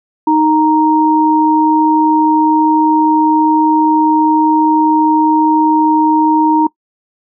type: tone pair together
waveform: sine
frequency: 311.2 / 932.5 Hz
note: D#4 / A#5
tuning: 0 / 0 cents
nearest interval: octave + perfect fifth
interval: 1900 cents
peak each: -10 dBFS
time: 0.27-6.67 s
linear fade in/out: 5 ms
effects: noise-tail reverb RT60 0.1 s tail -22 dB re dry